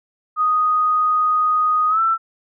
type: tone with pitch glide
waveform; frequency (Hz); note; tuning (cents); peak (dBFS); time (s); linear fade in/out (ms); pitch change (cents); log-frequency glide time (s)
sine; 1244.5 to 1333.8; D#6 to E6; 0 to +20; -14; 0.36-2.18; 50; +120; 1.89-2
effects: none